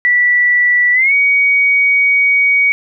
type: tone with pitch glide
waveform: sine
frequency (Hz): 1959 to 2250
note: B6 to C#7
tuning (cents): -15 to +25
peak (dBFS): -8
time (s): 0.05-2.72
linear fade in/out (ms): 0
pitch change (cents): +240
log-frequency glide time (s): 0.93-1.13
effects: none